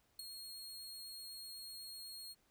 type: tone with ADSR envelope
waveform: sawtooth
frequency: 4277 Hz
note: C8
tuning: 37 cents sharp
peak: -38 dBFS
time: 0.19-2.35 s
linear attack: 4 ms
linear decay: 11 ms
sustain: -7 dB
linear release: 37 ms
effects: pink hiss -75 dBFS RMS until 2.5 s